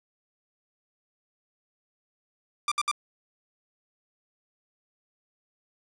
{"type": "tone bursts", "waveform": "sawtooth", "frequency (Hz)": 1186, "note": "D6", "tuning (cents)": 17, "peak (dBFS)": -20, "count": 3, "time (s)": [2.68, 2.914], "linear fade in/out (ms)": 2, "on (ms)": 36, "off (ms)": 63, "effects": ["resampled to 24000 Hz", "9-bit"]}